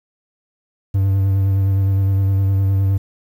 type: tone with vibrato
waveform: triangle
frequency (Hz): 97.2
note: G2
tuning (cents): -14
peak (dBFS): -11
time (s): 0.94-2.98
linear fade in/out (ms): 10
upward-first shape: sine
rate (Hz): 9.7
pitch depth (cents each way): 23
effects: 8-bit